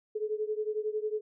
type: beating tone pair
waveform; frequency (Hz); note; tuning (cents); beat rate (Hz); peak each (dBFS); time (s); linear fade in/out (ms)
sine; 424.2 / 435.2; G#4 / A4; +37 / -19; 11; -32 / -34; 0.15-1.21; 10
effects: none